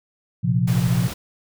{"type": "chord", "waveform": "sine", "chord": "Bb suspended second", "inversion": "none", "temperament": "equal", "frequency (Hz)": [116.54, 130.81, 174.61], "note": ["Bb2", "C3", "F3"], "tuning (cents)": [0, 0, 0], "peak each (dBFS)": -21, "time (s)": [0.43, 1.08], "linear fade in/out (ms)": 20}
{"type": "noise", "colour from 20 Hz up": "pink", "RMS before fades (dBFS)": -32, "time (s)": [0.67, 1.14], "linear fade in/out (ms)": 10}
{"effects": []}